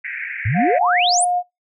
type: band-pass noise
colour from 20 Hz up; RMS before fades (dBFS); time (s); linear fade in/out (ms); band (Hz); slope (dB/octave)
pink; -28; 0.04-0.79; 10; 1600 to 2400; 96
type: exponential sweep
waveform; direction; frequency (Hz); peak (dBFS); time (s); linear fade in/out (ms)
sine; up; 92.5 to 10380; -16; 0.45-1.25; 10
type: tone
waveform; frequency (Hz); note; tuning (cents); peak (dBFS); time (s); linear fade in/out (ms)
sine; 714; F5; +38; -16; 0.54-1.43; 50
effects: noise-tail reverb RT60 0.2 s tail -25 dB re dry